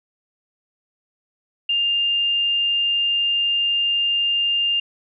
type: tone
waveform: sine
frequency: 2804 Hz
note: F7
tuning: 6 cents sharp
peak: -17 dBFS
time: 1.69-4.8 s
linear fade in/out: 5 ms
effects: none